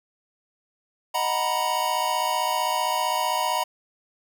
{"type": "chord", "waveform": "square", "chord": "B major seventh", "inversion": "first", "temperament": "equal", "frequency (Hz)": [622.3, 740, 932.3, 987.8], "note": ["D#5", "F#5", "A#5", "B5"], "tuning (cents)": [0, 0, 0, 0], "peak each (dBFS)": [-32, -30, -28, -27], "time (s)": [1.14, 3.64], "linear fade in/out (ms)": 10, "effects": []}